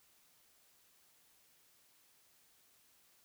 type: silence
effects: white hiss -69 dBFS RMS until 3.24 s